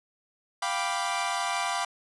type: chord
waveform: sawtooth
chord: G dominant seventh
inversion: third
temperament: equal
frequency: 698.5 / 784 / 987.8 / 1174.7 Hz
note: F5 / G5 / B5 / D6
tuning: 0 / 0 / 0 / 0 cents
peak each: -29 dBFS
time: 0.62-1.85 s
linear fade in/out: 5 ms
effects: resampled to 24000 Hz